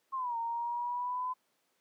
sine exponential two-way sweep, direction down then up, 1085 to 919 to 1015 Hz, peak -32 dBFS, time 0.12-1.34 s, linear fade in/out 20 ms, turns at 0.37 s, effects pink hiss -75 dBFS RMS until 1.8 s + high-pass 300 Hz 12 dB/octave

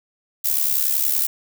violet noise with amplitude modulation, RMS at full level -17 dBFS, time 0.44-1.27 s, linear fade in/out 10 ms, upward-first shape sine, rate 70.6 Hz, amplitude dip 70%, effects none

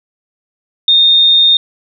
sine tone, 3665 Hz, A#7, 30 cents flat, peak -5 dBFS, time 0.88-1.57 s, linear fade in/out 2 ms, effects none

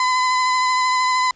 35% pulse tone with vibrato, 1013 Hz, B5, 44 cents sharp, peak -14 dBFS, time 0-1.31 s, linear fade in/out 2 ms, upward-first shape triangle, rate 13 Hz, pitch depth 19 cents each way, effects pink hiss -56 dBFS RMS until 1.35 s + resampled to 16000 Hz

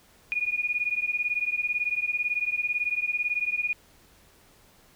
sine beating tone pair, 2440 / 2458 Hz, D#7 / D#7, -34 / -22 cents, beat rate 18 Hz, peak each -28 dBFS, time 0.32-3.73 s, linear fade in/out 0 ms, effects pink hiss -58 dBFS RMS until 4.95 s

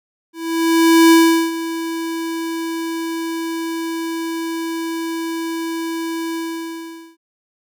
square tone with ADSR envelope, 329.6 Hz, E4, in tune, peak -7 dBFS, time 0.33-7.17 s, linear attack 780 ms, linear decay 400 ms, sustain -15 dB, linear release 820 ms, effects none

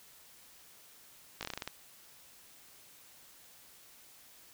slowing click train, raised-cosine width 0.2 ms, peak -20 dBFS, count 9, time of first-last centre 1.41-1.676 s, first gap 18 ms, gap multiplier 1.17, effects white hiss -58 dBFS RMS until 4.53 s

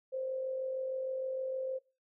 sine tone with amplitude modulation, 523.3 Hz, C5, in tune, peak -32 dBFS, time 0.12-1.79 s, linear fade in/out 20 ms, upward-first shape sine, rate 46.5 Hz, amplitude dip 40%, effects noise-tail reverb RT60 0.3 s tail -21 dB re dry

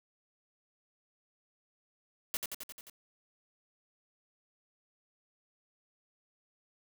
white noise with echo, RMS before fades -34 dBFS, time 2.34-2.37 s, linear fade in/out 0 ms, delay 88 ms, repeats 6, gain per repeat -3 dB, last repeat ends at 2.898 s, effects none

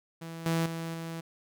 sawtooth tone with level steps, 164.81 Hz, E3, in tune, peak -35 / -22 / -30 / -32 dBFS, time 0.21-1.21 s, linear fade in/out 10 ms, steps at 0.46 / 0.66 / 0.94 s, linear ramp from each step 2 ms, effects none

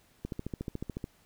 click train, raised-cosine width 3 ms, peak -22 dBFS, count 12, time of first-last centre 0.25-1.041 s, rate 13.9 Hz, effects pink hiss -65 dBFS RMS until 1.25 s

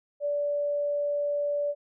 sine tone, 580 Hz, D5, 22 cents flat, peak -25 dBFS, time 0.2-1.75 s, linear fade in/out 50 ms, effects none

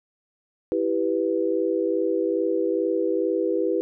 sine chord, E minor, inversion none, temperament equal, 329.6 / 392 / 493.9 Hz, E4 / G4 / B4, 0 / 0 / 0 cents, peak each -25 dBFS, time 0.72-3.81 s, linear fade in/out 0 ms, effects none

